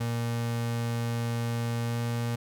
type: tone with pitch glide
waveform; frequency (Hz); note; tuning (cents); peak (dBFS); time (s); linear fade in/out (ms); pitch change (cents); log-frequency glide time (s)
35% pulse; 117.4 to 118.08; A#2 to A#2; +13 to +23; -26; 0-2.36; 10; +10; 1.85-2
effects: none